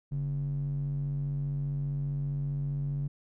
square tone with band-pass filter, 47.57 Hz, F#1, 49 cents sharp, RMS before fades -32 dBFS, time 0.11-3.08 s, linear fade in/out 10 ms, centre 140 Hz, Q 4.7, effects none

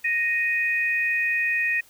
sine tone pair together, 1864.7 / 2489 Hz, A#6 / D#7, 0 / 0 cents, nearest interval perfect fourth, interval 500 cents, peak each -23 / -24 dBFS, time 0.04-1.81 s, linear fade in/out 10 ms, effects white hiss -55 dBFS RMS until 1.89 s

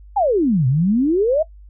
sine exponential two-way sweep, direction down then up, 864 to 122.7 to 661 Hz, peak -13 dBFS, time 0.16-1.43 s, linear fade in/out 10 ms, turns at 0.67 s, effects noise-tail reverb RT60 0.1 s tail -19 dB re dry + added 50 Hz sine -39 dBFS peak until 1.69 s

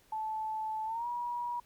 sine tone with pitch glide, 872 to 962 Hz, A5 to B5, -16 to -46 cents, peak -33 dBFS, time 0.12-1.6 s, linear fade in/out 5 ms, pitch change +170 cents, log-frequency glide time 0.85-1.07 s, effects pink hiss -65 dBFS RMS until 1.65 s

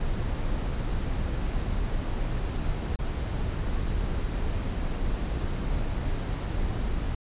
brown noise with dropouts, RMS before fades -28 dBFS, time 0-7.15 s, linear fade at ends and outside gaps 5 ms, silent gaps 2.96-2.989 s, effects resampled to 8000 Hz

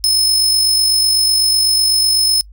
sawtooth tone with amplitude modulation, 5200 Hz, E8, 24 cents flat, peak -7 dBFS, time 0.04-2.41 s, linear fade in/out 0 ms, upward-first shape sine, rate 48 Hz, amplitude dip 40%, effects noise-tail reverb RT60 0.1 s tail -26 dB re dry + added 50 Hz sine -36 dBFS peak until 2.52 s

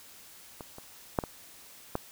clicks, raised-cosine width 1 ms, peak -26 / -29 / -11 / -21 / -15 dBFS, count 5, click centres 0.608 / 0.784 / 1.188 / 1.238 / 1.954 s, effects white hiss -52 dBFS RMS until 2.11 s

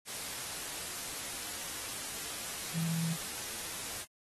sine tone in noise, 164.81 Hz, E3, in tune, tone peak -31 dBFS, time 2.73-3.17 s, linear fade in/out 50 ms, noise white, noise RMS -40 dBFS, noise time 0.05-4.06 s, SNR +6 dB, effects AAC 32 kbps

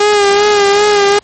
sawtooth tone with vibrato, 408.7 Hz, G#4, 28 cents flat, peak -3 dBFS, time 0-1.19 s, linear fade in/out 5 ms, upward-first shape sine, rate 2.6 Hz, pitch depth 42 cents each way, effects pink hiss -48 dBFS RMS until 1.23 s + MP3 32 kbps

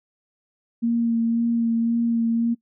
sine tone with vibrato, 231.6 Hz, A#3, 11 cents flat, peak -18 dBFS, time 0.82-2.55 s, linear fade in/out 20 ms, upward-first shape sine, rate 1.9 Hz, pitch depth 17 cents each way, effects noise-tail reverb RT60 0.1 s tail -21 dB re dry

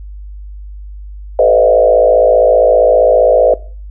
sine tone with frequency modulation, 561 Hz, C#5, 21 cents sharp, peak -5 dBFS, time 1.39-3.54 s, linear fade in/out 2 ms, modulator 55.2 Hz, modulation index 1.9, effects noise-tail reverb RT60 0.4 s tail -19 dB re dry + added 50 Hz sine -26 dBFS peak until 3.9 s

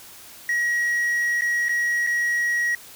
triangle tone with dropouts, 1904 Hz, A#6, 36 cents sharp, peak -18 dBFS, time 0.49-2.75 s, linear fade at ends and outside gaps 2 ms, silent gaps 1.41-1.419 / 1.685-1.692 / 2.066-2.071 s, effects white hiss -44 dBFS RMS until 2.95 s

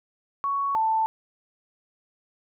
sine tone pair in turn, 1115 / 885 Hz, C#6 / A5, +10 / +10 cents, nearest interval major third, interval 400 cents, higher first, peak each -23 / -20 dBFS, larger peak second, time 0.44-0.75 / 0.75-1.06 s, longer neither, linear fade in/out 0 ms, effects none

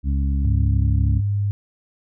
harmonic tone, 69.3 Hz, C#2, in tune, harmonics 1 / 2 / 3 / 4, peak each -18 / -28 / -30 / -33 dBFS, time 0.03-1.22 s, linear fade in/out 50 ms
sine tone, 101.5 Hz, G#2, 39 cents flat, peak -18 dBFS, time 0.45-1.51 s, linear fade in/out 0 ms
effects none

